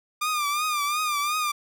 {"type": "tone with vibrato", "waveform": "sawtooth", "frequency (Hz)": 1200, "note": "D6", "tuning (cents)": 37, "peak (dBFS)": -20, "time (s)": [0.21, 1.52], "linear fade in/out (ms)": 10, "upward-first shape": "triangle", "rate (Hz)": 2.8, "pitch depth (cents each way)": 84, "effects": []}